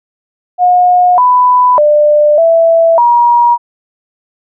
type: tone with pitch steps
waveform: sine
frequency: 720 / 995 / 596 / 662 / 954 Hz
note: F#5 / B5 / D5 / E5 / A#5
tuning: -47 / +13 / +25 / +7 / +40 cents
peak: -4 dBFS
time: 0.58-3.58 s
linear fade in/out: 50 ms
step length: 600 ms
effects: none